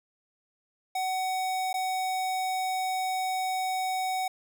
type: tone with dropouts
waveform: square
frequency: 750 Hz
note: F#5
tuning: 23 cents sharp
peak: -28 dBFS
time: 0.95-4.28 s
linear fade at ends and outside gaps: 5 ms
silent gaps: 1.73-1.74 s
effects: none